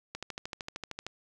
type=click train; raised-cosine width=0.2 ms; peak=-20 dBFS; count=13; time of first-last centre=0.15-1.066 s; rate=13.1 Hz; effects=none